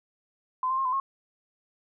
sine tone with pitch steps, 1025 / 1050 / 1071 / 1016 / 1083 Hz, C6 / C6 / C6 / B5 / C#6, -36 / +6 / +40 / +49 / -41 cents, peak -24 dBFS, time 0.63-1 s, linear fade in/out 2 ms, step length 74 ms, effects none

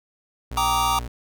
35% pulse tone, 60 Hz, B1, 49 cents flat, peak -28 dBFS, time 0.51-1.08 s, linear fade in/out 5 ms
square chord, Eb major seventh, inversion first, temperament just, 777.8 / 933.4 / 1166.7 / 1244.5 Hz, G5 / Bb5 / D6 / Eb6, -14 / +2 / -12 / 0 cents, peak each -27 / -24 / -25 / -28 dBFS, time 0.57-0.99 s, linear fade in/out 2 ms
effects none

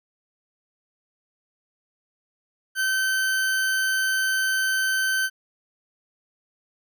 40% pulse tone, 1540 Hz, G6, 31 cents flat, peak -20 dBFS, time 2.75-5.3 s, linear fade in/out 50 ms, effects none

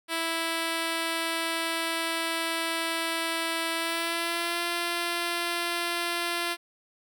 5% pulse tone with pitch glide, 329.6 to 344 Hz, E4 to F4, 0 to -26 cents, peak -16 dBFS, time 0.08-6.57 s, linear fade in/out 50 ms, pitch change +74 cents, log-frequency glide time 3.75-4.62 s, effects none

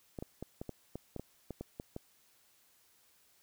clicks, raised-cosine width 2 ms, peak -27 dBFS, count 12, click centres 0.188 / 0.225 / 0.426 / 0.615 / 0.693 / 0.956 / 1.163 / 1.196 / 1.507 / 1.61 / 1.799 / 1.964 s, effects white hiss -68 dBFS RMS until 3.42 s

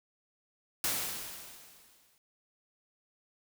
white noise with exponential decay, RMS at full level -30 dBFS, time 0.84-2.18 s, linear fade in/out 1 ms, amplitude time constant 290 ms, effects none

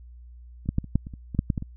clicks, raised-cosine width 5 ms, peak -28 / -12 / -10 / -25 / -8 / -25 / -27 / -19 / -8 / -10 / -15 / -21 dBFS, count 12, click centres 0.659 / 0.69 / 0.784 / 0.843 / 0.956 / 1.069 / 1.138 / 1.348 / 1.391 / 1.502 / 1.578 / 1.624 s, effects added 60 Hz sine -43 dBFS peak until 1.76 s

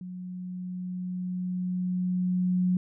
sine tone with level ramp, 181.7 Hz, F#3, 31 cents flat, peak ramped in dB -36 to -21 dBFS, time 0.01-2.77 s, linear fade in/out 2 ms, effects none

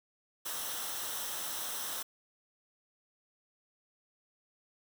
white noise with comb filter, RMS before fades -38 dBFS, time 0.45-2.03 s, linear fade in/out 10 ms, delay 0.43 ms, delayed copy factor -0.6, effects none

